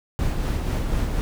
brown noise with tremolo, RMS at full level -22 dBFS, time 0.19-1.21 s, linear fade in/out 0 ms, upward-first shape sine, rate 4.1 Hz, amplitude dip 35%, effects none

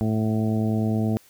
harmonic tone with a mistuned harmonic, 109.6 Hz, A2, 6 cents flat, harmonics 1 / 2 / 3 / 4 / 5 / 6 / 7, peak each -24 / -23 / -31 / -34 / -40 / -35 / -39 dBFS, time 0.01-1.17 s, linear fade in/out 0 ms, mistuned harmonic 7, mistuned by -19 cents, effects white hiss -55 dBFS RMS until 1.29 s

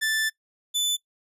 sawtooth tone pair in turn, 1760 / 3501 Hz, A6 / A7, 0 / -9 cents, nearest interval octave, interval 1191 cents, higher second, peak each -19 dBFS, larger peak neither, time 0.01-0.3 / 0.74-0.97 s, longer first, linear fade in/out 20 ms, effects noise-tail reverb RT60 0.1 s tail -20 dB re dry + resampled to 32000 Hz

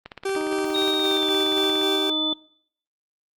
click train, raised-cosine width 0.3 ms, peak -20 dBFS, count 31, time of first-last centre 0.06-1.814 s, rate 17.1 Hz
40% pulse tone with tremolo, 388.7 Hz, G4, 15 cents flat, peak -22 dBFS, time 0.25-2.1 s, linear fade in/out 5 ms, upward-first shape square, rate 3.8 Hz, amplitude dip 30%
harmonic tone, 310.6 Hz, D#4, 3 cents flat, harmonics 1 / 2 / 3 / 4, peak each -28 / -34 / -38 / -40 dBFS, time 0.36-2.33 s, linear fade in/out 2 ms
sine tone with pitch glide, 3729 to 3499 Hz, A#7 to A7, 0 to -10 cents, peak -22 dBFS, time 0.74-2.34 s, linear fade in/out 10 ms, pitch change -110 cents, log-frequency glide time 0.97-1.31 s
effects noise-tail reverb RT60 0.6 s tail -21 dB re dry + Opus 32 kbps

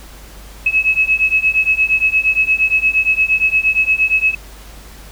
sine beating tone pair, 2572 / 2580.6 Hz, E7 / E7, -43 / -37 cents, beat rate 8.6 Hz, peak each -15 / -14 dBFS, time 0.66-4.35 s, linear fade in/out 5 ms, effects added 50 Hz sine -36 dBFS peak until 5.11 s + pink hiss -40 dBFS RMS until 5.11 s

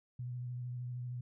sine tone with vibrato, 123.47 Hz, B2, in tune, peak -38 dBFS, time 0.19-1.21 s, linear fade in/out 5 ms, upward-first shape triangle, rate 13 Hz, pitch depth 28 cents each way, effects none

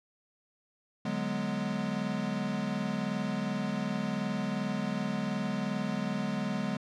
square chord, G# half-diminished seventh, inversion second, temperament equal, 146.83 / 185 / 207.7 / 246.9 Hz, D3 / F#3 / G#3 / B3, 0 / 0 / 0 / 0 cents, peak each -40 / -37 / -34 / -38 dBFS, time 1.05-6.77 s, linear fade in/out 5 ms, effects low-pass 5000 Hz 12 dB/octave

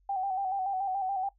sine tone with vibrato, 770 Hz, G5, 31 cents flat, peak -28 dBFS, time 0.09-1.29 s, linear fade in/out 5 ms, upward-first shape square, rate 7 Hz, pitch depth 49 cents each way, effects noise-tail reverb RT60 0.1 s tail -18 dB re dry + added 46 Hz sine -63 dBFS peak until 1.38 s

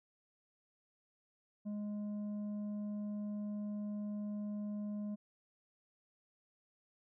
triangle tone with tanh clipping, 207.7 Hz, G#3, in tune, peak -39 dBFS, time 1.65-5.16 s, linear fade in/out 20 ms, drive 10 dB, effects none

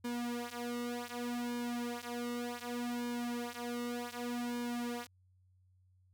sawtooth tone with flanger, 240.8 Hz, B3, 44 cents flat, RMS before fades -39 dBFS, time 0.04-5.07 s, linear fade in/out 10 ms, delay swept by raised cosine 1.5 to 5.4 ms, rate 0.66 Hz, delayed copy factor -0.9, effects added 92 Hz sine -65 dBFS peak until 6.13 s

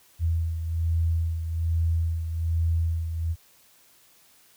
sine beating tone pair, 82.4 / 83.6 Hz, E2 / E2, 0 / +25 cents, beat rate 1.2 Hz, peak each -23 / -31 dBFS, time 0.19-3.36 s, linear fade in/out 50 ms, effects white hiss -58 dBFS RMS until 4.56 s

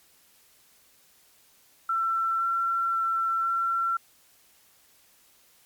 sine tone with pitch steps, 1343 / 1357 / 1346 / 1356 Hz, E6 / E6 / E6 / E6, +32 / +50 / +36 / +49 cents, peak -23 dBFS, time 1.89-3.97 s, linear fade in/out 5 ms, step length 520 ms, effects white hiss -60 dBFS RMS until 5.65 s + MP3 96 kbps

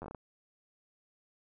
slowing click train, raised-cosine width 1 ms, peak -29 dBFS, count 7, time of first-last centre 0.02-0.148 s, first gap 10 ms, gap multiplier 1.3, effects none

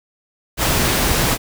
pink noise, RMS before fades -17 dBFS, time 0.57-1.38 s, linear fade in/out 50 ms, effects none

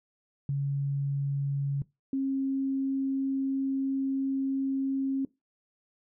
sine tone pair in turn, 140 / 269.7 Hz, C#3 / C#4, +18 / -47 cents, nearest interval major seventh, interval 1135 cents, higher second, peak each -26 dBFS, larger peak neither, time 0.49-1.82 / 2.13-5.25 s, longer second, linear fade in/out 2 ms, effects noise-tail reverb RT60 0.2 s tail -20 dB re dry

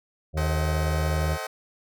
harmonic tone, 77.78 Hz, D#2, in tune, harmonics 1 / 2 / 4 / 5 / 6 / 7 / 8 / 9, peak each -24 / -28 / -42 / -39 / -44 / -36 / -42 / -43 dBFS, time 0.33-1.38 s, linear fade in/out 50 ms
20% pulse chord, A diminished seventh, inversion none, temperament just, 440 / 528 / 633.6 / 760.3 Hz, A4 / C5 / Eb5 / Gb5, 0 / +16 / +31 / +47 cents, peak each -34 / -32 / -30 / -31 dBFS, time 0.37-1.47 s, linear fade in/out 5 ms
effects none

